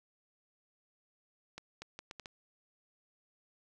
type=accelerating click train; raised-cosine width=0.2 ms; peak=-27 dBFS; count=6; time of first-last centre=1.58-2.258 s; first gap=240 ms; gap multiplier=0.71; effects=none